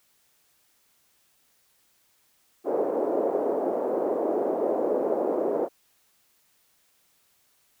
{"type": "band-pass noise", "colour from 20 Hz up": "white", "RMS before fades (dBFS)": -26, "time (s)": [2.64, 5.69], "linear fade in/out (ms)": 50, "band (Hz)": [330, 580], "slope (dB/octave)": 24, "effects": ["white hiss -66 dBFS RMS until 7.8 s"]}